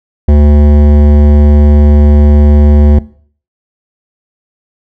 sine tone with hard clipping, 73.42 Hz, D2, in tune, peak -4 dBFS, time 0.28-2.99 s, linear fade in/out 5 ms, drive 15 dB, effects noise-tail reverb RT60 0.5 s tail -19 dB re dry

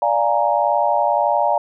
sine chord, Bb dominant seventh, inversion first, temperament equal, 587.3 / 698.5 / 830.6 / 932.3 Hz, D5 / F5 / Ab5 / Bb5, 0 / 0 / 0 / 0 cents, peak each -20 dBFS, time 0.02-1.58 s, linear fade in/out 2 ms, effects none

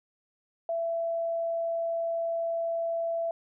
sine tone, 668 Hz, E5, 23 cents sharp, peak -27 dBFS, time 0.69-3.31 s, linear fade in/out 2 ms, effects none

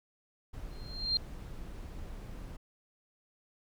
brown noise, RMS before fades -43 dBFS, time 0.53-2.57 s, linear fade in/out 10 ms
sine tone with exponential growth, 4186 Hz, C8, in tune, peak -24 dBFS, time 0.71-1.17 s, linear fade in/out 1 ms, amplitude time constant 100 ms
effects none

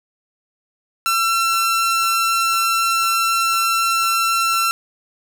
sawtooth tone, 1349 Hz, E6, 40 cents sharp, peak -12 dBFS, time 1.06-4.71 s, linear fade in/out 0 ms, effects none

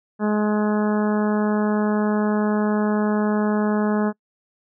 harmonic tone, 210.8 Hz, G#3, 26 cents sharp, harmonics 1 / 2 / 3 / 4 / 5 / 6 / 7 / 8, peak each -19 / -25 / -29 / -31 / -33 / -35 / -36 / -37 dBFS, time 0.19-4.13 s, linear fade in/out 50 ms, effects noise-tail reverb RT60 0.1 s tail -26 dB re dry

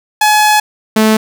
sawtooth tone pair in turn, 848 / 218 Hz, G#5 / A3, +36 / -16 cents, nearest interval 2 octaves, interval 2352 cents, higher first, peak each -3 dBFS, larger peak neither, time 0.21-0.6 / 0.96-1.17 s, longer first, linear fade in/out 5 ms, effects none

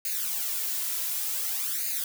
blue noise with flanger, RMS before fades -30 dBFS, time 0.05-2.04 s, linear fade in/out 2 ms, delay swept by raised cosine 0.44 to 3.04 ms, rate 0.55 Hz, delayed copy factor +0.75, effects none

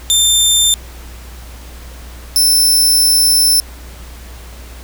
20% pulse tone pair in turn, 3581 / 5319 Hz, A7 / E8, +30 / +15 cents, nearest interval perfect fifth, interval 685 cents, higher second, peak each -3 dBFS, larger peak neither, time 0.1-0.74 / 2.36-3.6 s, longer second, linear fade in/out 0 ms, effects added 60 Hz sine -31 dBFS peak until 4.83 s + pink hiss -38 dBFS RMS until 4.83 s

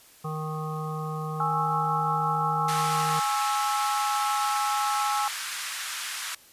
harmonic tone, 155.56 Hz, D#3, in tune, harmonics 1 / 3 / 5 / 7 / 8, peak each -31 / -38 / -39 / -38 / -39 dBFS, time 0.24-3.2 s, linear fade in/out 10 ms
sine chord, C# minor, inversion second, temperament equal with one note detuned, 830.6 / 1094.7 / 1318.5 Hz, G#5 / C#6 / E6, 0 / -22 / 0 cents, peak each -27 / -32 / -28 dBFS, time 1.4-5.28 s, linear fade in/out 2 ms
pink band-pass noise, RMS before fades -34 dBFS, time 2.68-6.35 s, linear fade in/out 5 ms, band 1200 to 12000 Hz, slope 24 dB/octave
effects white hiss -54 dBFS RMS until 6.52 s + resampled to 32000 Hz

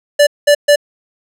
square tone bursts at uneven times, 583 Hz, D5, 13 cents flat, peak -6 dBFS, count 3, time 0.19-0.27 / 0.47-0.55 / 0.68-0.76 s, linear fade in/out 10 ms, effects low-pass 12000 Hz 12 dB/octave

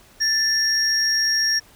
sine tone pair together, 1762 / 5586 Hz, A6 / F8, +2 / -1 cents, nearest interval octave + minor sixth, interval 1997 cents, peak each -21 / -17 dBFS, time 0.2-1.6 s, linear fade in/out 20 ms, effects tanh soft clip ceiling -13 dBFS + pink hiss -51 dBFS RMS until 1.75 s

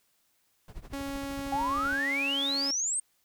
brown noise with tremolo, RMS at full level -40 dBFS, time 0.68-1.99 s, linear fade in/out 2 ms, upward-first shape triangle, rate 13 Hz, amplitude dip 100%
sawtooth tone, 277.2 Hz, C#4, in tune, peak -30 dBFS, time 0.93-2.71 s, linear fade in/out 5 ms
sine exponential sweep, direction up, 794 to 8710 Hz, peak -27 dBFS, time 1.52-3 s, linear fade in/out 5 ms
effects white hiss -71 dBFS RMS until 3.24 s

